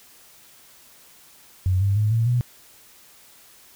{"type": "tone with pitch steps", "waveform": "sine", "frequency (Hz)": [92.5, 99.14, 106.25, 113.88, 122.05], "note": ["F#2", "G2", "G#2", "A#2", "B2"], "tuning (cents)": [0, 20, 40, -40, -20], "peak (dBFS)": -17, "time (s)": [1.66, 2.41], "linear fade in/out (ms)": 0, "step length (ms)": 150, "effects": ["white hiss -51 dBFS RMS until 3.75 s"]}